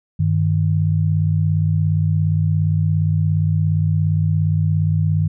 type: tone pair together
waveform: sine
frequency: 98 / 155.24 Hz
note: G2 / D#3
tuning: 0 / -4 cents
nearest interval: minor sixth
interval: 796 cents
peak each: -17 dBFS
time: 0.19-5.28 s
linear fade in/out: 10 ms
effects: none

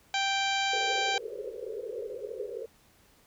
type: harmonic tone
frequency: 784 Hz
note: G5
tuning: in tune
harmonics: 1 / 2 / 3 / 4 / 5 / 6 / 7 / 8 / 9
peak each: -30 / -34 / -33 / -34 / -36 / -41 / -47 / -44 / -44 dBFS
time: 0.14-1.18 s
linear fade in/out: 2 ms
type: band-pass noise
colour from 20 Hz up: pink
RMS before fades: -38 dBFS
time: 0.73-2.66 s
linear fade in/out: 5 ms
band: 390 to 530 Hz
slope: 96 dB/octave
effects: pink hiss -62 dBFS RMS until 3.26 s

